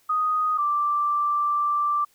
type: tone pair in turn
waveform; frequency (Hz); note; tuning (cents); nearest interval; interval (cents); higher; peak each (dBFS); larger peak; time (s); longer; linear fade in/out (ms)
sine; 1244.5 / 1174.9; D#6 / D6; 0 / 0; minor second; 100; first; -20; neither; 0.09-0.58 / 0.58-2.05; second; 10
effects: white hiss -62 dBFS RMS until 2.14 s

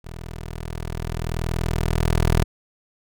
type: tone with level ramp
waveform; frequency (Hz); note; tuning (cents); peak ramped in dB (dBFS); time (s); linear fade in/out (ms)
15% pulse; 40.73; E1; -20; -28 to -9; 0.04-2.44; 10
effects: none

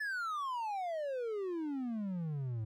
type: exponential sweep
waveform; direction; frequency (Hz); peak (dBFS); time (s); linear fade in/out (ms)
triangle; down; 1760 to 106.1; -33; 0-2.65; 10
effects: none

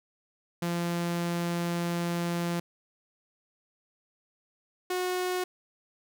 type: tone pair in turn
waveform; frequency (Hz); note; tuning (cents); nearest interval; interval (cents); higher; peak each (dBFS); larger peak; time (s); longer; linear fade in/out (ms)
sawtooth; 172 / 364.5; F3 / F#4; -26 / -26; octave + minor second; 1300; second; -24; neither; 0.62-2.6 / 4.9-5.44; first; 5
effects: none

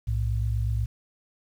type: tone pair together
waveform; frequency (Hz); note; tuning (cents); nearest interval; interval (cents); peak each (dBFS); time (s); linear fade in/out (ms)
sine; 61.74 / 110; B1 / A2; 0 / 0; minor seventh; 1000; -26; 0.07-0.86; 10
effects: 9-bit

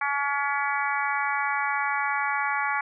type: harmonic tone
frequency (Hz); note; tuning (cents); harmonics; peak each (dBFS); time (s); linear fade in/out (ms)
283.1; C#4; +37; 3 / 4 / 5 / 6 / 7 / 8; -29 / -30 / -31 / -32 / -32 / -33; 0.01-2.81; 5
effects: none

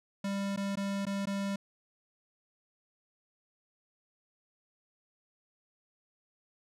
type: tone with dropouts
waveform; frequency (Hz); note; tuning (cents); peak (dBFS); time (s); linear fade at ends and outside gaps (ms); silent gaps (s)
square; 198.1; G3; +18; -32; 0.24-1.56; 5; 0.563-0.573 / 0.756-0.771 / 1.054-1.066 / 1.256-1.27
effects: low-pass 9000 Hz 12 dB/octave

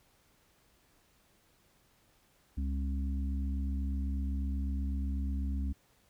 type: harmonic tone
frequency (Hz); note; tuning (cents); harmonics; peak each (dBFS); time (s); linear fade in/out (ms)
68.1; C#2; -30; 1 / 3 / 4; -31 / -41 / -43; 2.57-5.73; 10
effects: pink hiss -68 dBFS RMS until 6.09 s

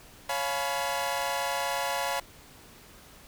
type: chord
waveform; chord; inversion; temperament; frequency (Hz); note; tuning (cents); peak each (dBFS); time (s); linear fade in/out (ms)
sawtooth; C# dominant seventh; none; equal with one note detuned; 554.4 / 698.5 / 850 / 987.8; C#5 / E#5 / G#5 / B5; 0 / 0 / +40 / 0; -30; 0.29-2.2; 5
effects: pink hiss -52 dBFS RMS until 3.27 s

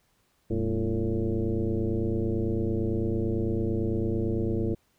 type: tone with frequency modulation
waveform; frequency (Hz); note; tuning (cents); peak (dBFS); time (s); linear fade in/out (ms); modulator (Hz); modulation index
sine; 123.47; B2; 0; -24; 0.5-4.75; 10; 109; 3.1
effects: pink hiss -69 dBFS RMS until 4.98 s

